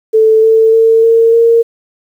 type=tone with pitch steps; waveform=sine; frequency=440 / 445.4 / 450.8 / 456.3 / 461.9 Hz; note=A4 / A4 / A4 / A#4 / A#4; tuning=0 / +21 / +42 / -37 / -16 cents; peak=-4 dBFS; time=0.13-1.63 s; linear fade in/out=20 ms; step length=300 ms; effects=7-bit